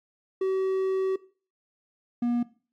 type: tone pair in turn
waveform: triangle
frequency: 380.6 / 239.8 Hz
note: F#4 / A#3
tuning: +49 / +49 cents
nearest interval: minor sixth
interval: 800 cents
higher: first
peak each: -21 dBFS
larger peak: neither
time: 0.41-1.16 / 2.22-2.43 s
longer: first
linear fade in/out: 5 ms
effects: noise-tail reverb RT60 0.4 s tail -19 dB re dry + AAC 64 kbps